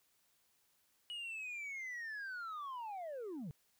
sine linear sweep, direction down, 2924 to 130.81 Hz, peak -39 dBFS, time 1.1-3.51 s, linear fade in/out 0 ms, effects tanh soft clip ceiling -41 dBFS + white hiss -75 dBFS RMS until 3.79 s

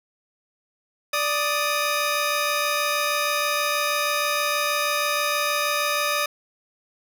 15% pulse tone pair together, 587.3 / 1240.9 Hz, D5 / D#6, 0 / -5 cents, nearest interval octave + minor second, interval 1295 cents, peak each -18 dBFS, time 1.13-6.26 s, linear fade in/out 5 ms, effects none

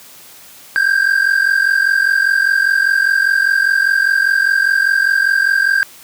triangle tone pair together, 1568 / 1613 Hz, G6 / G6, 0 / +49 cents, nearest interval unison, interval 49 cents, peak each -12 dBFS, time 0.76-5.83 s, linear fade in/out 0 ms, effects white hiss -40 dBFS RMS until 6.03 s + high-pass 80 Hz 12 dB/octave

